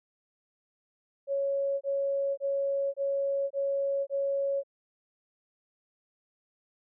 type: tone bursts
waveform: sine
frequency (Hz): 554.4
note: C#5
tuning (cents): 0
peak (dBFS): -26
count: 6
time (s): 1.27-4.635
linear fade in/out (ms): 50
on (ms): 540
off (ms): 25
effects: none